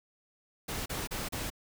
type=noise bursts; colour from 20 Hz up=pink; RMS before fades=-36 dBFS; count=4; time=0.68-1.502 s; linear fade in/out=10 ms; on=180 ms; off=34 ms; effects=none